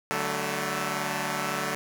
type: chord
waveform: 5% pulse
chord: D major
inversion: none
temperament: equal with one note detuned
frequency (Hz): 146.83 / 188.78 / 220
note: D3 / F#3 / A3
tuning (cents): 0 / +35 / 0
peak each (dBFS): -21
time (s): 0.11-1.75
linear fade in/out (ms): 0
effects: none